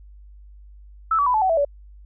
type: tone with pitch steps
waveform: sine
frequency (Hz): 1314 / 1143.9 / 995.8 / 866.9 / 754.7 / 657 / 572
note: E6 / D6 / B5 / A5 / F#5 / E5 / D5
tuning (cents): -6 / -46 / +14 / -26 / +34 / -6 / -46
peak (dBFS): -16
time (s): 1.11-1.649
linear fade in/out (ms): 5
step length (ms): 77
effects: added 50 Hz sine -42 dBFS peak until 2.05 s